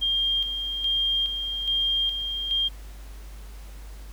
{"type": "tone with tremolo", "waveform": "sine", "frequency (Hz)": 3206, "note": "G7", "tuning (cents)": 38, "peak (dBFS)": -21, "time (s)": [0.01, 2.69], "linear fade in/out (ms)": 20, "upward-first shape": "square", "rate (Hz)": 1.2, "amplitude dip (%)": 50, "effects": ["added 50 Hz sine -38 dBFS peak until 4.12 s", "pink hiss -51 dBFS RMS until 4.12 s"]}